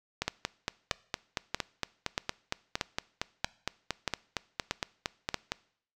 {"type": "two click trains", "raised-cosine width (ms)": 0.2, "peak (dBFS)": [-11, -12], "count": [9, 24], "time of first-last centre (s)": [[0.28, 5.343], [0.22, 5.52]], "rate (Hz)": [1.58, 4.34], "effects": ["noise-tail reverb RT60 0.6 s tail -22 dB re dry"]}